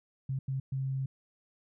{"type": "tone bursts at uneven times", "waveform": "sine", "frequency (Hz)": 133.8, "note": "C3", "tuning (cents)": 39, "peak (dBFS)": -30, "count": 3, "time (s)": [[0.29, 0.39], [0.48, 0.6], [0.72, 1.06]], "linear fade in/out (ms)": 5, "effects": []}